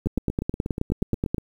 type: two click trains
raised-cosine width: 3 ms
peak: -10 / -15 dBFS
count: 13 / 12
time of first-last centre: 0.07-1.345 / 0.06-1.382 s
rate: 9.41 / 8.32 Hz
effects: 8-bit